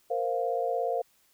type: chord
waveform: sine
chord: Bb suspended second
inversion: none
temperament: equal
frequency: 466.2 / 523.3 / 698.5 Hz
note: Bb4 / C5 / F5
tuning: 0 / 0 / 0 cents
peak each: -31 / -31 / -30 dBFS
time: 0.1-1.02 s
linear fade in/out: 10 ms
effects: white hiss -66 dBFS RMS until 1.33 s